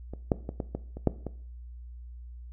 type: clicks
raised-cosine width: 2 ms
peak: -25 / -9 / -20 / -17 / -18 / -26 / -8 / -20 dBFS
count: 8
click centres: 0.136 / 0.318 / 0.491 / 0.602 / 0.75 / 0.97 / 1.073 / 1.267 s
effects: noise-tail reverb RT60 0.5 s tail -17 dB re dry + added 60 Hz sine -41 dBFS peak until 2.52 s